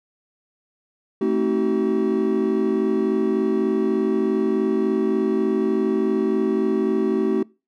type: chord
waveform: triangle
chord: A diminished seventh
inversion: none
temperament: just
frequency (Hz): 220 / 264 / 316.8 / 380.2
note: A3 / C4 / Eb4 / Gb4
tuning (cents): 0 / +16 / +31 / +47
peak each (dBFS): -22 / -24 / -23 / -19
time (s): 1.21-7.43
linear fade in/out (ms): 5
effects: noise-tail reverb RT60 0.3 s tail -24 dB re dry